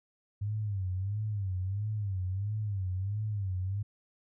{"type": "tone with vibrato", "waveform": "sine", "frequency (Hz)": 99.4, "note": "G2", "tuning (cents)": 25, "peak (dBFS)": -30, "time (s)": [0.41, 3.83], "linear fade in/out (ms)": 10, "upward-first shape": "sine", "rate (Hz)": 1.5, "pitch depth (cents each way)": 140, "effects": []}